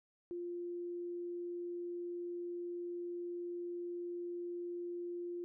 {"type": "tone", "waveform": "sine", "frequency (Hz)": 349.2, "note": "F4", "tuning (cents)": 0, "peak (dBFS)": -39, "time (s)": [0.31, 5.44], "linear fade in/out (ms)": 0, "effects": []}